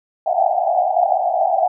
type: band-pass noise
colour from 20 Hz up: pink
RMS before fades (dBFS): -17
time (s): 0.26-1.68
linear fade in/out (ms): 5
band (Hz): 660 to 780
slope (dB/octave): 96
effects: none